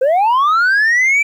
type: linear sweep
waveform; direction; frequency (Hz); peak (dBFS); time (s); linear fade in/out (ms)
sine; up; 493.9 to 2349; -7; 0.01-1.23; 10
effects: tanh soft clip ceiling -9 dBFS + 8-bit